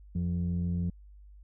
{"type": "tone pair together", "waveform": "sine", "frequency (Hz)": [87.31, 174.28], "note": ["F2", "F3"], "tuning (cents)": [0, -3], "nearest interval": "octave", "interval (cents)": 1197, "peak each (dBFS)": [-29, -28], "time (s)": [0.15, 0.9], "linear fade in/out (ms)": 5, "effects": ["tanh soft clip ceiling -24 dBFS", "added 50 Hz sine -49 dBFS peak until 1.43 s"]}